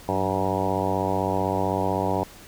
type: harmonic tone with a mistuned harmonic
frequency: 95.8 Hz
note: G2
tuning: 39 cents flat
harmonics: 1 / 2 / 3 / 4 / 5 / 6 / 7 / 8 / 9 / 10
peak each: -31 / -31 / -31 / -31 / -31 / -31 / -31 / -31 / -31 / -31 dBFS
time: 0.08-2.24 s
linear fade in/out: 10 ms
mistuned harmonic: 2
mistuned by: -72 cents
effects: pink hiss -46 dBFS RMS until 2.47 s